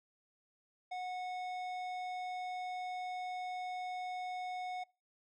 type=tone with tanh clipping; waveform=sine; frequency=732 Hz; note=F#5; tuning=19 cents flat; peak=-40 dBFS; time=0.91-4.84 s; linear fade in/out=10 ms; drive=13 dB; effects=noise-tail reverb RT60 0.3 s tail -24 dB re dry